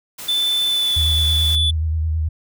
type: noise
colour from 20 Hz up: white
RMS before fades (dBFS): -33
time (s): 0.18-1.56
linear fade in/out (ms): 10
type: tone with pitch glide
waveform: triangle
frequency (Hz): 3520 to 3464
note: A7 to A7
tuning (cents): 0 to -28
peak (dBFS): -15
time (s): 0.28-1.71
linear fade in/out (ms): 10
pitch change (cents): -28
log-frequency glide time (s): 0.68-0.94
type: tone with vibrato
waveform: sine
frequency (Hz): 79.3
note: D#2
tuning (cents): +33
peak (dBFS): -17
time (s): 0.96-2.29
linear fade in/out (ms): 10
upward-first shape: square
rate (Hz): 9.3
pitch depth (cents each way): 33
effects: none